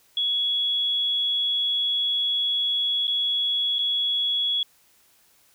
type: tone with dropouts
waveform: sine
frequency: 3360 Hz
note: G#7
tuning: 19 cents sharp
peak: -21 dBFS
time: 0.17-4.63 s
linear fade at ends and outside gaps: 2 ms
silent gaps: 3.071-3.078 / 3.785-3.79 s
effects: white hiss -60 dBFS RMS until 5.54 s